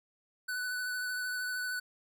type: tone with vibrato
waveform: square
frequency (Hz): 1493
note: F#6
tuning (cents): +15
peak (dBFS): -34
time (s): 0.48-1.8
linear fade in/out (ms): 10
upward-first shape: sine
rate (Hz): 13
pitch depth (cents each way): 17
effects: none